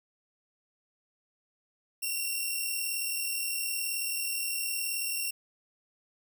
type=tone pair together; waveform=5% pulse; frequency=2713 / 2752 Hz; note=E7 / F7; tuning=+49 / -26 cents; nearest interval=unison; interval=25 cents; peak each=-24 dBFS; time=2.02-5.31 s; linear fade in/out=10 ms; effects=none